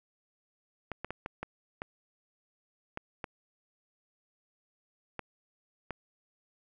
clicks, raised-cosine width 0.5 ms, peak -21 dBFS, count 10, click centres 0.917 / 1.046 / 1.106 / 1.261 / 1.43 / 1.819 / 2.974 / 3.242 / 5.193 / 5.907 s, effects none

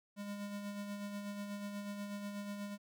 square tone with tremolo, 203.4 Hz, G#3, 36 cents flat, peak -40 dBFS, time 0.16-2.78 s, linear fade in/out 50 ms, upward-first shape sine, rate 8.2 Hz, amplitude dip 40%, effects none

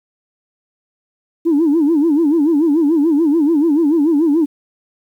sine tone with vibrato, 309.4 Hz, D#4, 10 cents flat, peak -9 dBFS, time 1.45-4.46 s, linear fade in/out 20 ms, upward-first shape sine, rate 6.9 Hz, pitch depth 170 cents each way, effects tanh soft clip ceiling -7 dBFS + 8-bit

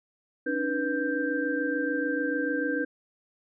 sine tone cluster, 280.6 / 307.4 / 490.3 / 1573 Hz, C#4 / D#4 / B4 / G6, +21 / -21 / -13 / +6 cents, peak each -31 dBFS, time 0.46-2.85 s, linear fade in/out 10 ms, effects none

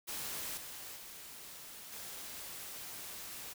white noise with level steps, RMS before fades -41 / -47 / -50 / -46 dBFS, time 0.07-3.54 s, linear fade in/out 20 ms, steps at 0.57 / 0.96 / 1.92 s, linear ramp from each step 5 ms, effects none

